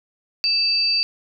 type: tone pair together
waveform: sine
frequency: 2637 / 4634 Hz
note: E7 / D8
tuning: 0 / -24 cents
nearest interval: minor seventh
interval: 976 cents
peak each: -26 / -17 dBFS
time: 0.44-1.03 s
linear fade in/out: 0 ms
effects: none